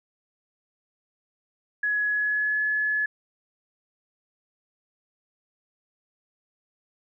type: tone with pitch glide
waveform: sine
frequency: 1684 to 1708.5 Hz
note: G#6 to G#6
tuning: +24 to +49 cents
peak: -22 dBFS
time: 1.83-3.06 s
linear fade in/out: 5 ms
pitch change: +25 cents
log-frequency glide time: 2.06-2.61 s
effects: none